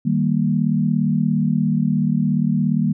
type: chord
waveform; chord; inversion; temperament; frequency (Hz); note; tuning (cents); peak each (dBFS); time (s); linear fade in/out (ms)
sine; Eb major; none; equal; 155.56 / 196 / 233.1; Eb3 / G3 / Bb3; 0 / 0 / 0; -20; 0.05-2.93; 10
effects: none